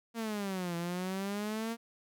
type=exponential two-way sweep; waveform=sawtooth; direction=down then up; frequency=233.1 to 168.7 to 233.1 Hz; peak=-30 dBFS; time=0.14-1.77 s; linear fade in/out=50 ms; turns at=0.76 s; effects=none